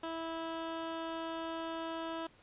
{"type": "tone", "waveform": "15% pulse", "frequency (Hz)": 327.4, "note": "E4", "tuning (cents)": -12, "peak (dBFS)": -31, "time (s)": [0.03, 2.27], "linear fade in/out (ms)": 5, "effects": ["pink hiss -63 dBFS RMS until 2.42 s", "resampled to 8000 Hz"]}